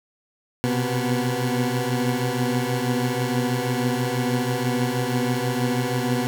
20% pulse tone cluster, 123.3 / 129.5 / 244.4 Hz, B2 / C3 / B3, -2 / -17 / -18 cents, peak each -21 dBFS, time 0.64-6.27 s, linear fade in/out 0 ms, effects none

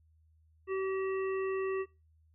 harmonic tone, 382.8 Hz, G4, 41 cents flat, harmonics 1 / 3 / 5 / 7, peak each -31 / -41 / -45 / -48 dBFS, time 0.67-1.86 s, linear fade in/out 50 ms, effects noise-tail reverb RT60 0.3 s tail -26 dB re dry + added 79 Hz sine -63 dBFS peak until 2.34 s

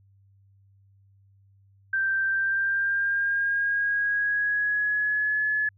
sine tone with pitch glide, 1568 to 1709.9 Hz, G6 to A6, 0 to -50 cents, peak -22 dBFS, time 1.93-5.69 s, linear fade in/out 5 ms, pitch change +150 cents, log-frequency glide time 2.27-5.44 s, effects added 98 Hz sine -56 dBFS peak until 5.77 s

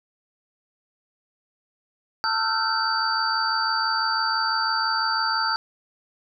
sine tone cluster, 894 / 1314 / 1400 / 1540 / 4616 Hz, A5 / E6 / F6 / G6 / D8, +27 / -6 / +4 / -31 / -31 cents, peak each -27 / -27 / -28 / -30 / -26 dBFS, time 2.24-5.56 s, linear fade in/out 0 ms, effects none

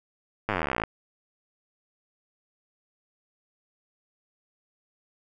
slowing click train, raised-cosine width 0.5 ms, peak -11 dBFS, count 27, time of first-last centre 0.49-0.837 s, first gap 9 ms, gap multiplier 1.03, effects none

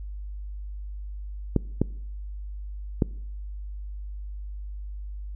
clicks, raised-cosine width 3 ms, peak -7 dBFS, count 3, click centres 1.563 / 1.816 / 3.022 s, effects noise-tail reverb RT60 0.7 s tail -23 dB re dry + added 50 Hz sine -33 dBFS peak until 5.35 s

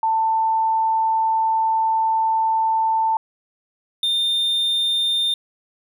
sine / triangle tone pair in turn, 890 / 3620 Hz, A5 / A7, +20 / +48 cents, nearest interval 2 octaves, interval 2428 cents, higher second, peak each -16 dBFS, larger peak neither, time 0.03-3.17 / 4.03-5.34 s, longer first, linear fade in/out 2 ms, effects none

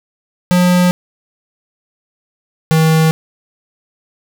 square tone pair in turn, 179.1 / 159.56 Hz, F3 / D#3, +44 / +44 cents, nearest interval major second, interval 200 cents, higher first, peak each -9 dBFS, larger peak neither, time 0.51-0.91 / 2.71-3.11 s, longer neither, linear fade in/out 0 ms, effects none

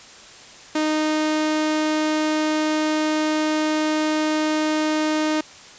sawtooth tone, 308.7 Hz, D#4, 14 cents flat, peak -15 dBFS, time 0.75-5.41 s, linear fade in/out 5 ms, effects white hiss -43 dBFS RMS until 5.78 s + resampled to 16000 Hz

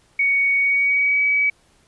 sine tone with pitch glide, 2234 to 2278 Hz, C#7 to C#7, +13 to +47 cents, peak -15 dBFS, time 0.19-1.5 s, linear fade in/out 5 ms, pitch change +34 cents, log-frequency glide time 0.58-1.23 s, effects pink hiss -58 dBFS RMS until 1.87 s + resampled to 24000 Hz

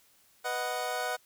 25% pulse chord, B major, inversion none, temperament equal, 493.9 / 622.3 / 740 Hz, B4 / D#5 / F#5, 0 / 0 / 0 cents, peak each -33 / -33 / -30 dBFS, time 0.44-1.17 s, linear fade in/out 20 ms, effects white hiss -64 dBFS RMS until 1.25 s

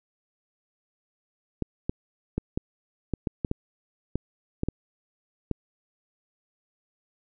clicks, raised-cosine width 3 ms, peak -13 dBFS, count 12, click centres 1.623 / 1.895 / 2.38 / 2.575 / 3.137 / 3.272 / 3.448 / 3.514 / 4.156 / 4.634 / 4.686 / 5.513 s, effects none

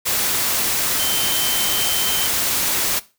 sine tone in noise, 3100 Hz, G7, 20 cents flat, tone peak -24 dBFS, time 0.98-2.28 s, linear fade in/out 20 ms, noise white, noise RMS -20 dBFS, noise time 0.05-3 s, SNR -7 dB, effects noise-tail reverb RT60 0.3 s tail -18 dB re dry

